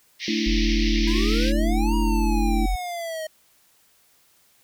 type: band-pass noise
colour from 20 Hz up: pink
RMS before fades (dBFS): -30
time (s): 0.19-1.53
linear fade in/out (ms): 50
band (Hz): 1900 to 5800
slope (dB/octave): 96
type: chord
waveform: sine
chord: A suspended fourth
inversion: none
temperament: just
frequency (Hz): 220 / 293.3 / 330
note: A3 / D4 / E4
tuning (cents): 0 / -2 / +2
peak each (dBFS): -25 / -29 / -26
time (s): 0.28-2.66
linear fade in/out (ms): 2
type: tone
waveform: sine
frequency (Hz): 44.73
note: F1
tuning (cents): +42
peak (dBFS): -20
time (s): 0.46-2.76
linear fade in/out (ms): 10
type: exponential two-way sweep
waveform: square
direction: up then down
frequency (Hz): 319.3 to 954 to 622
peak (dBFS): -29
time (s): 1.07-3.27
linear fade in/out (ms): 5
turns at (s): 1.95
effects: white hiss -60 dBFS RMS until 4.63 s